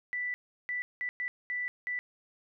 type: tone bursts at uneven times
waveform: sine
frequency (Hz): 1975.5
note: B6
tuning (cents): 0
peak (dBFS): -31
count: 6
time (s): 0.13-0.34 / 0.69-0.82 / 1.01-1.09 / 1.2-1.28 / 1.5-1.68 / 1.87-1.99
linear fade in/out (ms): 0
effects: none

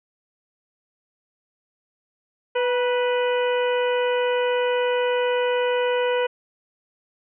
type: harmonic tone with a mistuned harmonic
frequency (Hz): 494.2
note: B4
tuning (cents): +1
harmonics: 1 / 2 / 3 / 4 / 5 / 6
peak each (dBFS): -20 / -28 / -31 / -35 / -34 / -34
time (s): 2.55-6.27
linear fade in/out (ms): 10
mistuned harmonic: 2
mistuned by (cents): -37
effects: none

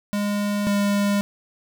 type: tone pair in turn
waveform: square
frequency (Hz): 205 / 202.6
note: G#3 / G#3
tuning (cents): -22 / -43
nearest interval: unison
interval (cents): 21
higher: first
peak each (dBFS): -22 / -19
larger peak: second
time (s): 0.13-0.67 / 0.67-1.21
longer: neither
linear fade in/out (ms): 0
effects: none

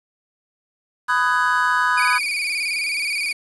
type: chord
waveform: triangle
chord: G# minor seventh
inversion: first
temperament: just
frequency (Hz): 996.7 / 1245.9 / 1495.1 / 1661.2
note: B5 / D#6 / F#6 / G#6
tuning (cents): +16 / +2 / +18 / 0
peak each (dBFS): -19 / -20 / -20 / -21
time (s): 1.08-2.19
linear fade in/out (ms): 20
type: tone with vibrato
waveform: 35% pulse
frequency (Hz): 2349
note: D7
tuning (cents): 0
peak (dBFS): -19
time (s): 1.97-3.33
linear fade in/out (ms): 10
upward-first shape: square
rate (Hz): 19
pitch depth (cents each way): 59
effects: resampled to 24000 Hz + 7-bit

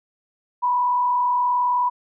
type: tone with frequency modulation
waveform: sine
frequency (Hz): 983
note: B5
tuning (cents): -8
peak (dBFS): -17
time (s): 0.62-1.9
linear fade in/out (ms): 20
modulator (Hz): 39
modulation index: 0.52
effects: none

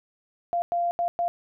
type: tone bursts at uneven times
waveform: sine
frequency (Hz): 693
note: F5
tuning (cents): -14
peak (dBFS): -22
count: 4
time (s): 0.53-0.62 / 0.72-0.91 / 0.99-1.08 / 1.19-1.28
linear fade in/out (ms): 0
effects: none

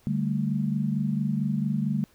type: chord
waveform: sine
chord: D suspended fourth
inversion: none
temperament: just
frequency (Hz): 146.83 / 195.78 / 220.2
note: D3 / G3 / A3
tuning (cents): 0 / -2 / +2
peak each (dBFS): -28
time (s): 0.07-2.04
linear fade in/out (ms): 0
effects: pink hiss -61 dBFS RMS until 2.14 s

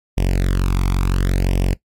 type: tone with flanger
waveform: sawtooth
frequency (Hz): 45.85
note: F#1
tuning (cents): -15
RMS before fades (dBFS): -17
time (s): 0.17-1.74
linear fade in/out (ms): 10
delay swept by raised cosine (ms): 0.36 to 0.88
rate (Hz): 0.71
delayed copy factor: +1
effects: noise-tail reverb RT60 0.1 s tail -20 dB re dry + AAC 48 kbps

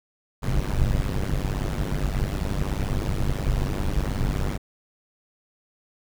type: noise with amplitude modulation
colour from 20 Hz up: brown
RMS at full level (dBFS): -20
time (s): 0.42-4.58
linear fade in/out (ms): 20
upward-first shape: sine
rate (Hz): 98.5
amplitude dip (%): 100
effects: none

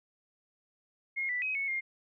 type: tone with pitch steps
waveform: sine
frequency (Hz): 2148 / 1975 / 2533 / 2207 / 2122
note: C7 / B6 / D#7 / C#7 / C7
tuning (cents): +45 / 0 / +30 / -8 / +24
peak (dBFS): -30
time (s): 1.16-1.81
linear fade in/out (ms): 20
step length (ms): 130
effects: none

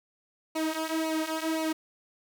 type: tone with flanger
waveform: sawtooth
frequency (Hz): 318.5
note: D#4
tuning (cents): +41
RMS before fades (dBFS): -30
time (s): 0.55-1.73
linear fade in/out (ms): 10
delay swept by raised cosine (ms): 0.58 to 3.68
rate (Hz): 1.9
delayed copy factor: -0.8
effects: none

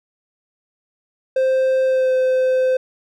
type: tone with pitch glide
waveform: triangle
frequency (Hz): 523.3 to 515.8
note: C5 to C5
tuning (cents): 0 to -25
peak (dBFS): -12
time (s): 1.36-2.77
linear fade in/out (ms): 5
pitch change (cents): -25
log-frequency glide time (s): 1.85-2.13
effects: none

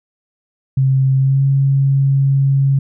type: tone with pitch glide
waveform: sine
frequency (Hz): 133.4 to 137.07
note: C3 to C#3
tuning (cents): +34 to -19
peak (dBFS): -10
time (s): 0.77-2.79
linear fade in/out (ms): 5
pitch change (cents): +47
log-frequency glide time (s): 1.17-1.43
effects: none

